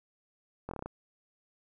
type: slowing click train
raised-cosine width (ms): 1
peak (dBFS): -24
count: 7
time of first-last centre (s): 0.69-0.86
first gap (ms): 22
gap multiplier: 1.1
effects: 11-bit